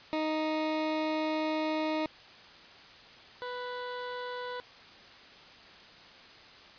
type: tone pair in turn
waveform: 20% pulse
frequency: 311.4 / 494.3 Hz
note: D#4 / B4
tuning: +2 / +1 cents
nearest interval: minor sixth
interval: 799 cents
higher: second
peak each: -24 / -31 dBFS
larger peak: first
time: 0.13-2.06 / 3.42-4.6 s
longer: first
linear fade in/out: 0 ms
effects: white hiss -52 dBFS RMS until 6.78 s + resampled to 11025 Hz